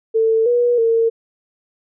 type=tone with pitch steps; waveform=sine; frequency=447 / 483 / 456.1 Hz; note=A4 / B4 / A#4; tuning=+27 / -39 / -38 cents; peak=-12 dBFS; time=0.14-1.1 s; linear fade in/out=20 ms; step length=320 ms; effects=none